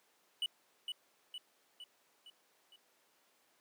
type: tone with echo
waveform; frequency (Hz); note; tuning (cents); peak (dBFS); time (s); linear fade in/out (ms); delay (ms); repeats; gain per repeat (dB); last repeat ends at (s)
triangle; 2960; F#7; 0; -31; 0.42-0.46; 2; 460; 5; -5; 2.76
effects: pink hiss -71 dBFS RMS until 3.6 s + high-pass 400 Hz 12 dB/octave